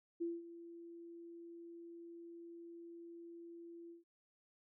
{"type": "tone with ADSR envelope", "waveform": "sine", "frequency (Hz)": 339, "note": "E4", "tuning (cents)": 49, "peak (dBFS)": -35, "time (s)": [0.2, 4.04], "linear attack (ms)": 19, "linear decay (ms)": 200, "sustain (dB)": -15, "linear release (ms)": 140, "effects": ["noise-tail reverb RT60 0.1 s tail -24 dB re dry"]}